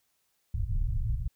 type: low-pass noise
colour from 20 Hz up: pink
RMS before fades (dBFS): -29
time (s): 0.54-1.28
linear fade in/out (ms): 5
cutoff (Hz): 130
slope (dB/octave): 48
effects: white hiss -74 dBFS RMS until 1.35 s